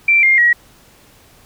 sine tone with pitch steps, 2349 / 2117 / 1908 Hz, D7 / C7 / A#6, 0 / +20 / +40 cents, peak -8 dBFS, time 0.08-0.53 s, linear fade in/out 5 ms, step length 150 ms, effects pink hiss -48 dBFS RMS until 1.45 s

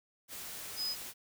sine tone in noise, 5020 Hz, D#8, 15 cents sharp, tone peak -33 dBFS, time 0.76-0.96 s, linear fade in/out 50 ms, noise white, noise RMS -44 dBFS, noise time 0.28-1.14 s, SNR +8 dB, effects none

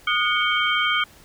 sine tone cluster, 1233 / 1447 / 2237 / 3144 Hz, D#6 / F#6 / C#7 / G7, -16 / -39 / +15 / +4 cents, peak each -24 dBFS, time 0.07-1.04 s, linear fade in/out 5 ms, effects pink hiss -50 dBFS RMS until 1.24 s

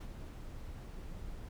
brown noise with ADSR envelope, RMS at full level -41 dBFS, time 0-1.49 s, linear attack 12 ms, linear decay 58 ms, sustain -4 dB, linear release 7 ms, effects none

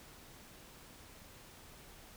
silence, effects pink hiss -56 dBFS RMS until 2.16 s

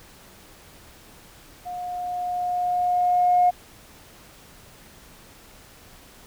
sine tone with level ramp, 717 Hz, F5, 45 cents sharp, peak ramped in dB -30 to -13 dBFS, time 1.65-3.51 s, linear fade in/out 20 ms, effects tanh soft clip ceiling -9 dBFS + pink hiss -49 dBFS RMS until 6.26 s

